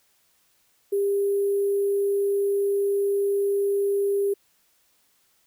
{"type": "tone with sample-and-hold", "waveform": "sine", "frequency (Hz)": 400, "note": "G4", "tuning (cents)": 35, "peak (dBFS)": -20, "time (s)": [0.92, 4.34], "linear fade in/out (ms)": 10, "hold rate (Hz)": 11025, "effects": ["white hiss -65 dBFS RMS until 5.46 s"]}